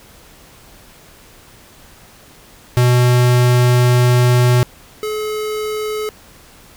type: tone pair in turn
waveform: square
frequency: 123.47 / 427.7 Hz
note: B2 / A4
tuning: 0 / -49 cents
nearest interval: octave + minor seventh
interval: 2151 cents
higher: second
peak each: -10 / -20 dBFS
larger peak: first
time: 2.77-4.63 / 5.03-6.09 s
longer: first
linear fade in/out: 0 ms
effects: pink hiss -44 dBFS RMS until 6.76 s